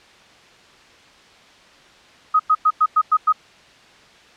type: tone bursts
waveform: sine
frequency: 1258 Hz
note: D#6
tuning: 19 cents sharp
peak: -11 dBFS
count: 7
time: 2.34-3.326 s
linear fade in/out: 10 ms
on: 56 ms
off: 99 ms
effects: white hiss -48 dBFS RMS until 4.36 s + low-pass 4000 Hz 12 dB/octave